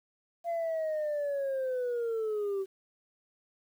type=linear sweep; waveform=sine; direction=down; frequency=688 to 380.6 Hz; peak=-27 dBFS; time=0.44-2.66 s; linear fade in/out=50 ms; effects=tanh soft clip ceiling -28 dBFS + 10-bit